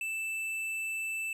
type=tone with tanh clipping; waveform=triangle; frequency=2646 Hz; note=E7; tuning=6 cents sharp; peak=-34 dBFS; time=0.01-1.33 s; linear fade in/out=2 ms; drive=14 dB; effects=none